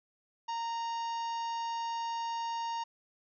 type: harmonic tone with a mistuned harmonic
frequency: 925 Hz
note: A#5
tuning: 14 cents flat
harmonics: 1 / 2 / 3 / 4 / 5 / 6 / 7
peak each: -33 / -51 / -48 / -53 / -52 / -51 / -56 dBFS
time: 0.48-2.84 s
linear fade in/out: 10 ms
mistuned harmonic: 3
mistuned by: +36 cents
effects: none